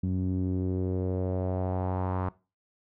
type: tone with low-pass filter sweep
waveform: sawtooth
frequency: 92.5 Hz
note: F#2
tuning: in tune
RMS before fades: -29 dBFS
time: 0.03-2.29 s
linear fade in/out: 5 ms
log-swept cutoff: 220 to 1100 Hz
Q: 2.6
effects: noise-tail reverb RT60 0.3 s tail -20 dB re dry